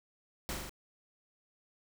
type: noise with echo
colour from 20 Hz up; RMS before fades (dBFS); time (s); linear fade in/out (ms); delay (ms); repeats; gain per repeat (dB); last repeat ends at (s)
pink; -37; 0.49-0.53; 0; 41; 4; -2; 0.694
effects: none